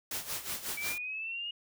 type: noise with tremolo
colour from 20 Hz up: white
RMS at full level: -35 dBFS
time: 0.11-0.98 s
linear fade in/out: 2 ms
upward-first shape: sine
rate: 5.5 Hz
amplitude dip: 75%
type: exponential sweep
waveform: sine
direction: up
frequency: 2289 to 2884 Hz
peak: -35 dBFS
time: 0.77-1.51 s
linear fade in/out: 5 ms
effects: none